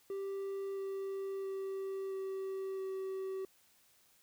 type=tone with pitch steps; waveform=triangle; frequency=392 / 389.5 / 387.1 / 384.6 / 382.2 Hz; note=G4 / G4 / G4 / G4 / G4; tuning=0 / -11 / -22 / -33 / -44 cents; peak=-35 dBFS; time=0.1-3.45 s; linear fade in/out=2 ms; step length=670 ms; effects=white hiss -68 dBFS RMS until 4.22 s